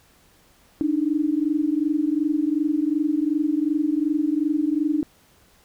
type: tone pair together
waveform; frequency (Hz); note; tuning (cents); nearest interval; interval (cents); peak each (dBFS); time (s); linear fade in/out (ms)
sine; 290.9 / 313.6; D4 / D#4; -16 / +14; minor second; 130; -22; 0.81-5.03; 0
effects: pink hiss -57 dBFS RMS until 5.64 s